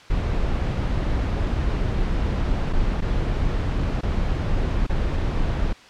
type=noise with dropouts; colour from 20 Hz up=brown; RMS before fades=-22 dBFS; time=0.1-5.73 s; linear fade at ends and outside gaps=5 ms; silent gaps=2.728-2.732 / 3.007-3.02 / 4.011-4.031 / 4.867-4.895 s; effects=white hiss -46 dBFS RMS until 5.89 s + low-pass 4000 Hz 12 dB/octave